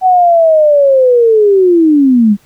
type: linear sweep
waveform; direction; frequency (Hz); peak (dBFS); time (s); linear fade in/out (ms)
sine; down; 756 to 196; -4; 0.01-2.37; 50
effects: pink hiss -49 dBFS RMS until 2.45 s